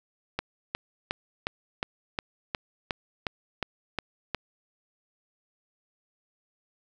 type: click train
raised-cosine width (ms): 0.3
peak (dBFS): -12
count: 12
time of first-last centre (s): 0.39-4.347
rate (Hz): 2.78
effects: none